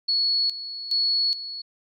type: tone with tremolo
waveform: sine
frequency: 4381 Hz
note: C#8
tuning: 21 cents flat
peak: -19 dBFS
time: 0.08-1.62 s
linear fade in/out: 10 ms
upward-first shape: square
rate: 1.2 Hz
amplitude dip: 75%
effects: MP3 96 kbps